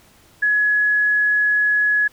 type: tone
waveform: sine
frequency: 1688 Hz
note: G#6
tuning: 28 cents sharp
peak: -14 dBFS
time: 0.42-2.08 s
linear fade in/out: 10 ms
effects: pink hiss -52 dBFS RMS until 2.12 s